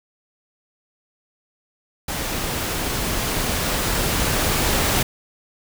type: noise with level ramp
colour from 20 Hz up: pink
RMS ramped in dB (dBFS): -26 to -19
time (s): 2.08-5.03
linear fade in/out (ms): 5
effects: none